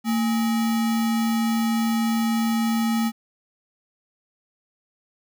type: tone with sample-and-hold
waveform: sine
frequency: 226.7 Hz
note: A#3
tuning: 48 cents flat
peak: -19 dBFS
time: 0.04-3.12 s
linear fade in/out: 50 ms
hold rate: 1050 Hz
effects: none